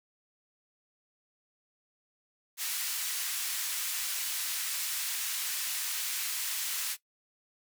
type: band-pass noise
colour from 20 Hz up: white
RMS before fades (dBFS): -34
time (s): 2.57-6.97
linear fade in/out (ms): 50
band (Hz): 1600 to 16000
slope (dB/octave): 12
effects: noise-tail reverb RT60 0.1 s tail -17 dB re dry